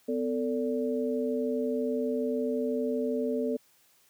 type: tone cluster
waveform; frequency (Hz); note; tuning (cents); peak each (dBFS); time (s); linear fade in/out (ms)
sine; 252.3 / 446.8 / 579; B3 / A4 / D5; +37 / +27 / -25; -30 / -30 / -35; 0.08-3.57; 10
effects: white hiss -64 dBFS RMS until 4.09 s + high-pass 80 Hz 12 dB/octave